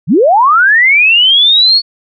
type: linear sweep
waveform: sine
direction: up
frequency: 117.4 to 4435 Hz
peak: -4 dBFS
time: 0.07-1.82 s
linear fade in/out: 50 ms
effects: none